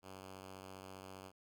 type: tone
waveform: 5% pulse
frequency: 95 Hz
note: F#2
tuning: 46 cents sharp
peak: -39 dBFS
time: 0.02-1.32 s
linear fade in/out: 50 ms
effects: none